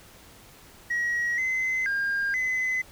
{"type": "tone with pitch steps", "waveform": "sine", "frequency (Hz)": [1905, 2049, 1609, 2028], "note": ["A#6", "C7", "G6", "B6"], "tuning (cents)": [37, -37, 45, 45], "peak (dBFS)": -22, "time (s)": [0.9, 2.82], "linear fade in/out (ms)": 10, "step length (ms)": 480, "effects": ["tanh soft clip ceiling -22 dBFS", "pink hiss -51 dBFS RMS until 2.91 s"]}